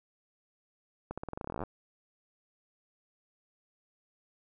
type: accelerating click train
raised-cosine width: 1 ms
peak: -23 dBFS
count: 19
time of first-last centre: 1.11-1.636 s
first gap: 66 ms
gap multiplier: 0.89
effects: none